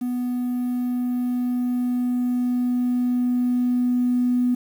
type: tone with level ramp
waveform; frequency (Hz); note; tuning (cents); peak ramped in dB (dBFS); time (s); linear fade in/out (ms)
triangle; 246.9; B3; 0; -20 to -13; 0.01-4.55; 10
effects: tanh soft clip ceiling -15 dBFS + 8-bit